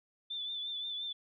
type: tone with vibrato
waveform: sine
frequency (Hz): 3520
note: A7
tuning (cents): 0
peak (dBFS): -36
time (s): 0.3-1.13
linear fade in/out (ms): 10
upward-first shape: triangle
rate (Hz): 5.7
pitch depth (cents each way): 47
effects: none